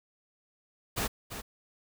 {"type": "noise with echo", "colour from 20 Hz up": "pink", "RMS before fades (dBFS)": -31, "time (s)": [0.96, 1.08], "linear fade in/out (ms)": 20, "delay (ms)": 340, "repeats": 1, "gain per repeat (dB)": -9, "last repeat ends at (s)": 1.42, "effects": []}